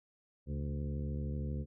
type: harmonic tone with a mistuned harmonic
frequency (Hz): 72.9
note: D2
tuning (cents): -12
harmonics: 1 / 2 / 3 / 4 / 5 / 6 / 7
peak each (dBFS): -37 / -39 / -43 / -50 / -52 / -53 / -52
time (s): 0.46-1.66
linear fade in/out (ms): 50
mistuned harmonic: 2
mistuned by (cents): -68
effects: none